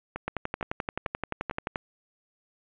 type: two click trains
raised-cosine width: 0.5 ms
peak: -18 / -14 dBFS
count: 4 / 18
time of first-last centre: 0.16-1.511 / 0.28-1.758 s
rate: 2.22 / 11.5 Hz
effects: resampled to 8000 Hz + 8-bit